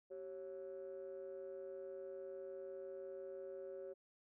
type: ring-modulated tone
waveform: triangle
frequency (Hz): 82.8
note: E2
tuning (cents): +8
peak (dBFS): -40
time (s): 0.1-3.94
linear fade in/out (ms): 20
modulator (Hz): 467
effects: tanh soft clip ceiling -41 dBFS